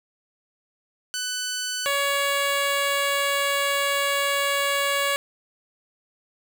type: tone pair in turn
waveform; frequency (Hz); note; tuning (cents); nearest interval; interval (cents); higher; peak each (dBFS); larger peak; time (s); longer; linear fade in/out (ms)
10% pulse; 1500 / 561.9; F#6 / C#5; +23 / +23; octave + perfect fourth; 1700; first; -18 / -13; second; 1.14-1.86 / 1.86-5.16; second; 0
effects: none